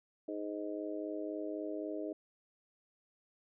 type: harmonic tone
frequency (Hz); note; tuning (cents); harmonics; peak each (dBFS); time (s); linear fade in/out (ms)
103.83; G#2; 0; 3 / 4 / 5 / 6; -40 / -43 / -46 / -43; 0.28-2.13; 5
effects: none